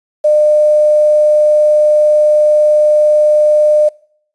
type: tone with quantisation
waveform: sine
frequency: 603 Hz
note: D5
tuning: 46 cents sharp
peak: -6 dBFS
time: 0.24-3.89 s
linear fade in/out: 10 ms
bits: 6
effects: noise-tail reverb RT60 0.6 s tail -23 dB re dry + resampled to 24000 Hz